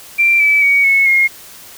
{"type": "tone with pitch steps", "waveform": "sine", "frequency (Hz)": [2359, 2304, 2250, 2197, 2146], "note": ["D7", "D7", "C#7", "C#7", "C7"], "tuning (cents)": [7, -34, 25, -16, 43], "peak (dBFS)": -8, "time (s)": [0.18, 1.28], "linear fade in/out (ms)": 20, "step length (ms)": 220, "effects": ["white hiss -37 dBFS RMS until 1.77 s"]}